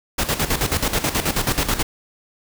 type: noise with tremolo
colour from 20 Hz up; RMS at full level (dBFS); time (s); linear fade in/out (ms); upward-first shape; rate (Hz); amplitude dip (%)
pink; -19; 0.18-1.83; 10; square; 9.3; 70
effects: none